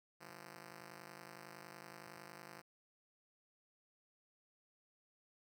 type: ring-modulated tone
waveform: 5% pulse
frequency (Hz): 172.2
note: F3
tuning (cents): -24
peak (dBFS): -38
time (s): 0.2-2.62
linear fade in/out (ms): 20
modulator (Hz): 25.4
effects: none